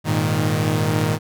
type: chord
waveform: sawtooth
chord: Ab suspended second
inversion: none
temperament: equal with one note detuned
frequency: 102.46 / 116.54 / 155.56 Hz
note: Ab2 / Bb2 / Eb3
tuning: -23 / 0 / 0 cents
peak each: -19 / -19 / -17 dBFS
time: 0.04-1.19 s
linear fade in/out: 50 ms
effects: none